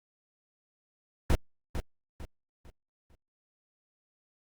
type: noise with echo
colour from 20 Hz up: brown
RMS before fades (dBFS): -22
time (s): 1.3-1.35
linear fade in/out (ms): 0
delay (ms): 450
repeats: 4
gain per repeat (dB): -9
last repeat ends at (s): 3.15
effects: Opus 48 kbps